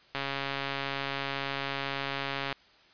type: click train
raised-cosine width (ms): 0.3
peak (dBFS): -16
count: 329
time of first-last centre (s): 0.15-2.527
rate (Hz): 138
effects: white hiss -59 dBFS RMS until 2.93 s + resampled to 11025 Hz

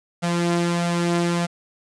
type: tone pair together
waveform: sawtooth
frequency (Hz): 172.4 / 343.2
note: F3 / F4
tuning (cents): -22 / -30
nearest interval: octave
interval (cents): 1192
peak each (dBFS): -16 / -24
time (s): 0.22-1.47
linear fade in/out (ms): 20
effects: resampled to 22050 Hz + 8-bit

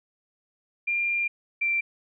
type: tone pair in turn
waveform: sine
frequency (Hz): 2393 / 2355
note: D7 / D7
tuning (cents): +32 / +4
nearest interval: unison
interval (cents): 28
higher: first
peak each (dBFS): -23 / -22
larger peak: second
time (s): 0.87-1.28 / 1.61-1.81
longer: first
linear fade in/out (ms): 10
effects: none

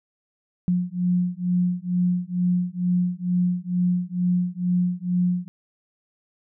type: beating tone pair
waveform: sine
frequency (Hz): 177.7 / 179.9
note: F3 / F#3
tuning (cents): +30 / -48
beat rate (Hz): 2.2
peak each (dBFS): -23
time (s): 0.68-5.48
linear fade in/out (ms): 0
effects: none

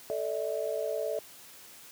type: chord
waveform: sine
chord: A suspended fourth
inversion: none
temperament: equal with one note detuned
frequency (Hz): 440 / 587.3 / 646.4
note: A4 / D5 / E5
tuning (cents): 0 / 0 / -34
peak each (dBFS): -34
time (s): 0.1-1.19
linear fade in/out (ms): 0
effects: white hiss -51 dBFS RMS until 1.91 s + high-pass 80 Hz 12 dB/octave

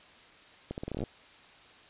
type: accelerating click train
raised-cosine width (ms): 2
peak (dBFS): -22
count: 12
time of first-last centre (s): 0.71-1.037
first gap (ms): 69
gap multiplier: 0.81
effects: white hiss -55 dBFS RMS until 1.89 s + resampled to 8000 Hz

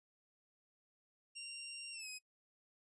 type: tone with pitch glide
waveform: 15% pulse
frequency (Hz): 2769 to 2525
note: F7 to D#7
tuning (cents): -15 to +25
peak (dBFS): -38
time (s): 1.35-2.19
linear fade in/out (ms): 20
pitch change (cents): -160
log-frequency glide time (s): 1.92-2.08
effects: noise-tail reverb RT60 0.1 s tail -23 dB re dry + resampled to 22050 Hz

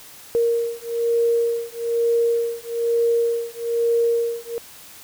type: beating tone pair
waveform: sine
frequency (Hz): 466.2 / 467.3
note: A#4 / A#4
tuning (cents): 0 / +4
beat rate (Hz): 1.1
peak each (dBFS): -21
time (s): 0.35-4.58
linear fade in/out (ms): 0
effects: white hiss -43 dBFS RMS until 5.03 s

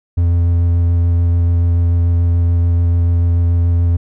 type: tone with vibrato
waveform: triangle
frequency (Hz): 85.8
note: F2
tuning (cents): -30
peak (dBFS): -8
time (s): 0.17-3.97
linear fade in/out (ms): 10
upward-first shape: square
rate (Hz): 6.9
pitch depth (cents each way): 9
effects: none

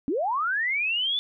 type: linear sweep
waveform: sine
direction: up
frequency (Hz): 246.9 to 3520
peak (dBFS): -23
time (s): 0.08-1.19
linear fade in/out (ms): 0
effects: none

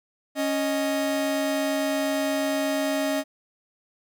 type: tone pair together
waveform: 45% pulse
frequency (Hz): 276.9 / 622.3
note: C#4 / D#5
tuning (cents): -2 / 0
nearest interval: octave + major second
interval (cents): 1402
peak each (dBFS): -26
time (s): 0.35-3.24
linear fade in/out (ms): 50
effects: none

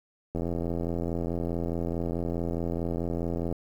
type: click train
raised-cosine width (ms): 2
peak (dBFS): -18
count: 270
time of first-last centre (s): 0.35-3.526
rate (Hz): 84.7
effects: 9-bit

